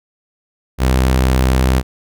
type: tone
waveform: sawtooth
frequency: 64.4 Hz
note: C2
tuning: 27 cents flat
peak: -7 dBFS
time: 0.78-1.83 s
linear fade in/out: 50 ms
effects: none